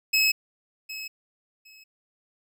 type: tone with echo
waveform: 25% pulse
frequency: 2576 Hz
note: E7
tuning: 41 cents flat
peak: -15 dBFS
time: 0.13-0.32 s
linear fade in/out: 10 ms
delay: 760 ms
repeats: 2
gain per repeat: -15 dB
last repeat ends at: 1.84 s
effects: none